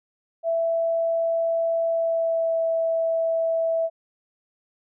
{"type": "tone with pitch glide", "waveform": "sine", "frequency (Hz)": [663, 656.9], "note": ["E5", "E5"], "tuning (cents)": [10, -6], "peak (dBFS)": -20, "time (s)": [0.43, 3.9], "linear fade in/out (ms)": 50, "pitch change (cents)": -16, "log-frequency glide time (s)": [1.87, 2.61], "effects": []}